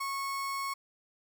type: tone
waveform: 35% pulse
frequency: 1100 Hz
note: C#6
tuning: 14 cents flat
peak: -31 dBFS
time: 0-0.74 s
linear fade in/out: 10 ms
effects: none